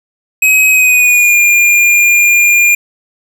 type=tone with pitch glide; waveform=square; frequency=2539 to 2408 Hz; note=D#7 to D7; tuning=+34 to +43 cents; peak=-6 dBFS; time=0.42-2.75 s; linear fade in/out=5 ms; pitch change=-91 cents; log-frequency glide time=0.7-1.39 s; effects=none